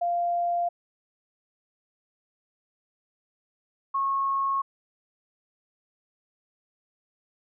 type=tone pair in turn; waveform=sine; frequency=695 / 1093.1 Hz; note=F5 / C#6; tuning=-9 / -25 cents; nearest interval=minor sixth; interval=784 cents; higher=second; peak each=-23 dBFS; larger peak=neither; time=0.01-0.69 / 3.94-4.62 s; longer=neither; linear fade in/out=10 ms; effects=none